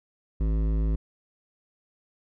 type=tone with hard clipping; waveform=triangle; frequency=53.7 Hz; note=A1; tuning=41 cents flat; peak=-24 dBFS; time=0.4-0.96 s; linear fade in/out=10 ms; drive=17 dB; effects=none